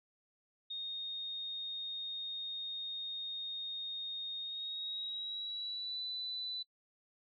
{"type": "tone with pitch glide", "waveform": "sine", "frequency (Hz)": [3700, 3989], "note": ["A#7", "B7"], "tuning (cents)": [-14, 17], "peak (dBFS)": -38, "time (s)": [0.7, 6.63], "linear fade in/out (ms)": 10, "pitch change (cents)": 131, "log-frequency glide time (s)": [4.4, 6.02], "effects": ["noise-tail reverb RT60 0.1 s tail -22 dB re dry"]}